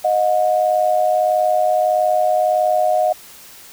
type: tone pair together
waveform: sine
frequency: 622.4 / 724 Hz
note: D#5 / F#5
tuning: 0 / -38 cents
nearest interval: minor third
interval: 262 cents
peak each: -16 dBFS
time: 0.04-3.13 s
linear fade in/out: 10 ms
effects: white hiss -41 dBFS RMS until 3.72 s